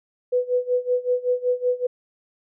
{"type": "tone with tremolo", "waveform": "sine", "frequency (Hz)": 496.3, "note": "B4", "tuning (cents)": 8, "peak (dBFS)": -16, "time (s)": [0.32, 1.87], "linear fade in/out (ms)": 10, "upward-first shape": "sine", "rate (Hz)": 5.3, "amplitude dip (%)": 90, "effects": []}